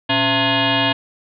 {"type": "tone with frequency modulation", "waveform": "sine", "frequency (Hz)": 1300, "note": "E6", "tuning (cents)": -24, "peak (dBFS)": -14, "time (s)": [0.09, 0.93], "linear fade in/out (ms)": 10, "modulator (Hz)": 394, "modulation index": 5.6, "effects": []}